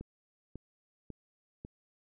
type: click train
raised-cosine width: 3 ms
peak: -30 dBFS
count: 4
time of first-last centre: 0.01-1.649 s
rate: 1.83 Hz
effects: none